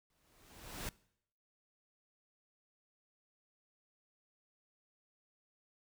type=noise with exponential growth; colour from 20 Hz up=pink; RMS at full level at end=-40 dBFS; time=0.1-0.89 s; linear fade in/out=1 ms; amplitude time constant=170 ms; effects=noise-tail reverb RT60 0.7 s tail -22 dB re dry